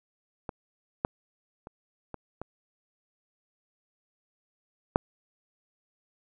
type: clicks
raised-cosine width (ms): 1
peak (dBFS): -20 / -11 / -28 / -23 / -22 / -6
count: 6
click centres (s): 0.492 / 1.049 / 1.671 / 2.143 / 2.416 / 4.959
effects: none